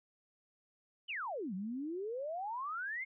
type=exponential two-way sweep; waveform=sine; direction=down then up; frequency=3136 to 178.9 to 2188 Hz; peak=-37 dBFS; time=1.08-3.05 s; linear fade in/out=20 ms; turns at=1.54 s; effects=none